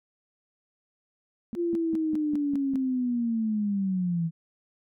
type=tone bursts; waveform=sine; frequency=228.8 Hz; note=A#3; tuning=32 cents flat; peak=-30 dBFS; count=7; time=1.53-2.757 s; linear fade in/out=0 ms; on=21 ms; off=180 ms
type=linear sweep; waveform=sine; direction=down; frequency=349.2 to 161.6 Hz; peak=-24 dBFS; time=1.55-4.31 s; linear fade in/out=50 ms
effects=none